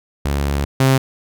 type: tone pair in turn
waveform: sawtooth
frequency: 70.7 / 133.09 Hz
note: C#2 / C3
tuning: +35 / +30 cents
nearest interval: major seventh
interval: 1095 cents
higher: second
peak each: -13 / -7 dBFS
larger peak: second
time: 0.25-0.65 / 0.8-0.98 s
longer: first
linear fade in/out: 5 ms
effects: none